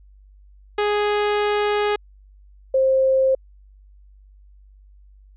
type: tone pair in turn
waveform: sawtooth / sine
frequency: 415.3 / 528.9 Hz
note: G#4 / C5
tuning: 0 / +19 cents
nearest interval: major third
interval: 419 cents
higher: second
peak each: -14 dBFS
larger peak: neither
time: 0.78-1.96 / 2.74-3.35 s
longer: first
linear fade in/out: 5 ms
effects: added 49 Hz sine -46 dBFS peak until 5.36 s + resampled to 8000 Hz